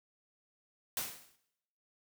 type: noise with exponential decay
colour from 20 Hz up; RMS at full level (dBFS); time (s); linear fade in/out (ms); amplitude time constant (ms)
white; -33; 0.97-1.36; 2; 83
effects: noise-tail reverb RT60 0.8 s tail -17 dB re dry